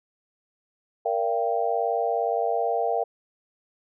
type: chord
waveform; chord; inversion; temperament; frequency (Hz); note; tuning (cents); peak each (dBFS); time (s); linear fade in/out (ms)
sine; G minor seventh; first; equal with one note detuned; 466.2 / 587.3 / 684.9 / 784; Bb4 / D5 / F5 / G5; 0 / 0 / -34 / 0; -27 / -31 / -26 / -28; 1.05-3.04; 10
effects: none